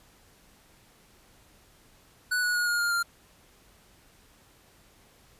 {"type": "tone with pitch steps", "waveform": "square", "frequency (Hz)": [1480, 1462.2, 1444.5, 1427.1, 1409.9, 1392.9], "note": ["F#6", "F#6", "F#6", "F6", "F6", "F6"], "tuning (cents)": [0, -21, -42, 37, 16, -5], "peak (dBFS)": -25, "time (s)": [2.31, 3.03], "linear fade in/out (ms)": 10, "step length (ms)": 120, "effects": ["pink hiss -59 dBFS RMS until 5.39 s", "resampled to 32000 Hz"]}